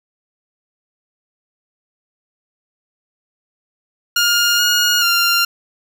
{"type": "tone with pitch steps", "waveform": "15% pulse", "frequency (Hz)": [1415, 1437, 1391], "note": ["F6", "F6", "F6"], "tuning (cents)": [22, 49, -7], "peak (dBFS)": -6, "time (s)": [4.16, 5.45], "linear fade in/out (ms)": 5, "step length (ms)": 430, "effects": []}